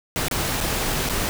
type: noise with dropouts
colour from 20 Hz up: pink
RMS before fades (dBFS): -24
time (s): 0.16-1.29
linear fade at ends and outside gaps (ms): 0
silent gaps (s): 0.283-0.312 / 0.605-0.61 / 1.089-1.096
effects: none